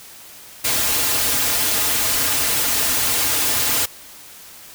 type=noise with comb filter; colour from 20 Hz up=white; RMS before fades=-19 dBFS; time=0.64-3.86 s; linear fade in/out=10 ms; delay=5.3 ms; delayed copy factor=-0.8; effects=white hiss -41 dBFS RMS until 4.74 s